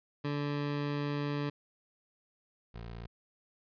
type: tone pair in turn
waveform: 20% pulse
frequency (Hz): 145 / 57.54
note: D3 / A#1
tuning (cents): -22 / -22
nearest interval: octave + major third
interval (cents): 1600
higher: first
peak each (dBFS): -27 / -37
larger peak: first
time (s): 0.24-1.5 / 2.74-3.07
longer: first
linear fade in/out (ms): 10
effects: resampled to 11025 Hz